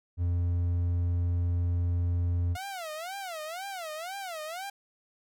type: tone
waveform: triangle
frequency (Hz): 87.2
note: F2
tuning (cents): -2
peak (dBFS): -23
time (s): 0.17-2.57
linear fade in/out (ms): 50
type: tone with vibrato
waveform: sawtooth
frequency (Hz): 698.5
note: F5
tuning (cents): 0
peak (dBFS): -32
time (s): 2.55-4.7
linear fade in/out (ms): 5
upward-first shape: sine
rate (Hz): 2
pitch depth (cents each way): 230
effects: none